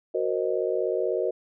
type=chord; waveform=sine; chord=C half-diminished seventh; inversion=second; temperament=equal with one note detuned; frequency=370 / 466.2 / 526.3 / 622.3 Hz; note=Gb4 / Bb4 / C5 / Eb5; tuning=0 / 0 / +10 / 0 cents; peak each=-28 / -28 / -30 / -30 dBFS; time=0.14-1.31 s; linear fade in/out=10 ms; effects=none